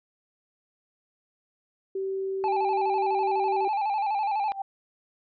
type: tone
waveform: sine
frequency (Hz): 385.4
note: G4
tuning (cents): -29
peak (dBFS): -27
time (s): 1.95-3.68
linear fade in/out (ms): 5
type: tone with vibrato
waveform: triangle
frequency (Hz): 830.6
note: G#5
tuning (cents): 0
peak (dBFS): -22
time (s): 2.44-4.52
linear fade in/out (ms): 0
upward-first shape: square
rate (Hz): 12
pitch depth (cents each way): 70
type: tone with exponential growth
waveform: sine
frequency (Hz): 784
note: G5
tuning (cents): 0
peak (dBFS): -25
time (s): 4.43-4.62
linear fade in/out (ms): 5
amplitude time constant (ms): 41
effects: resampled to 11025 Hz